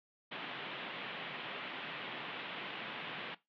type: band-pass noise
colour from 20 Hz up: white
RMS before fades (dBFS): -44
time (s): 0.31-3.35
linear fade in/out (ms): 10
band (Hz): 130 to 3400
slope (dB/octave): 48
effects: noise-tail reverb RT60 0.2 s tail -18 dB re dry